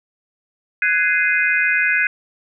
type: chord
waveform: sine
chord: Ab dominant seventh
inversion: third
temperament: just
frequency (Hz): 1495.1 / 1661.2 / 2077 / 2492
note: Gb6 / Ab6 / C7 / Eb7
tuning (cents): +18 / 0 / -13 / +2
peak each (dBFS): -20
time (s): 0.82-2.07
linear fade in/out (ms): 2
effects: none